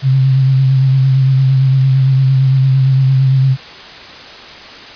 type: tone with vibrato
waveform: sine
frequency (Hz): 133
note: C3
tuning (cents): +29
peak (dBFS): -7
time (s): 0.02-3.57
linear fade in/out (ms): 50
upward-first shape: sine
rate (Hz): 8.8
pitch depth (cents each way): 30
effects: white hiss -32 dBFS RMS until 4.95 s + resampled to 11025 Hz